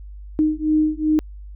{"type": "beating tone pair", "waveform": "sine", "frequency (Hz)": [307.1, 309.7], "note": ["D#4", "D#4"], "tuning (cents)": [-23, -8], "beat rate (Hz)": 2.6, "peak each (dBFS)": -19, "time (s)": [0.39, 1.19], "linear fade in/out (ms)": 0, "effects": ["added 50 Hz sine -34 dBFS peak until 1.55 s"]}